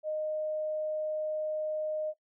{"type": "tone", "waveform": "sine", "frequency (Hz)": 617, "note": "D#5", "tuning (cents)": -15, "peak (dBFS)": -30, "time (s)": [0.03, 2.14], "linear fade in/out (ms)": 50, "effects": ["noise-tail reverb RT60 0.1 s tail -18 dB re dry"]}